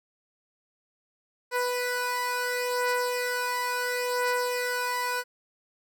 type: beating tone pair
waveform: 15% pulse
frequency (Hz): 493.2 / 493.92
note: B4 / B4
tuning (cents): -2 / 0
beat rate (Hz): 0.72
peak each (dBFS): -26 / -21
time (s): 1.51-5.24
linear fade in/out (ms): 50
effects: none